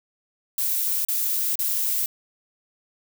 violet noise bursts, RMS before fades -24 dBFS, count 3, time 0.58-2.06 s, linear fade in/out 2 ms, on 470 ms, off 35 ms, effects none

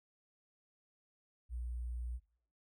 sine tone with sample-and-hold, 60.1 Hz, B1, 46 cents flat, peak -38 dBFS, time 1.49-2.2 s, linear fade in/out 50 ms, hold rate 8820 Hz, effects noise-tail reverb RT60 0.6 s tail -20 dB re dry

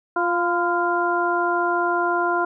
harmonic tone with a mistuned harmonic, 349.2 Hz, F4, in tune, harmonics 1 / 2 / 3 / 4, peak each -24 / -24 / -24 / -24 dBFS, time 0.16-2.45 s, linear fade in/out 5 ms, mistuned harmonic 3, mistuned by -43 cents, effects none

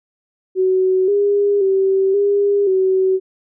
sine tone with pitch steps, 374.3 / 405.8 / 385.3 / 404.2 / 377.9 Hz, F#4 / G#4 / G4 / G#4 / F#4, +20 / -40 / -30 / -47 / +37 cents, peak -12 dBFS, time 0.55-3.2 s, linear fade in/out 50 ms, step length 530 ms, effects none

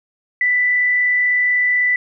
sine tone with frequency modulation, 1983 Hz, B6, 7 cents sharp, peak -13 dBFS, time 0.41-1.96 s, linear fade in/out 2 ms, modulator 36.1 Hz, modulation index 0.43, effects none

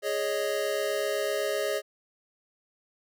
square chord, Ab suspended fourth, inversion none, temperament equal, 415.3 / 554.4 / 622.3 Hz, Ab4 / Db5 / Eb5, 0 / 0 / 0 cents, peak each -32 dBFS, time 0.02-1.82 s, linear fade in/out 50 ms, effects none

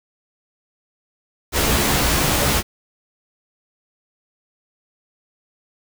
pink noise with comb filter, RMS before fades -18 dBFS, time 1.52-2.63 s, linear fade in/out 50 ms, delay 14 ms, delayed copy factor +0.6, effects none

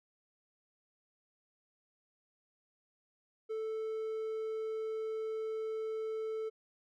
triangle tone, 440 Hz, A4, in tune, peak -33 dBFS, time 3.49-6.5 s, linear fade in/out 20 ms, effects none

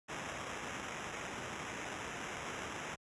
white noise with sample-and-hold, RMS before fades -43 dBFS, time 0.08-2.96 s, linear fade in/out 20 ms, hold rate 4410 Hz, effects high-pass 60 Hz 12 dB/octave + resampled to 22050 Hz

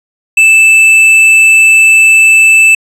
sine tone with hard clipping, 2637 Hz, E7, in tune, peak -3 dBFS, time 0.37-2.75 s, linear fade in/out 5 ms, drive 6 dB, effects resampled to 32000 Hz

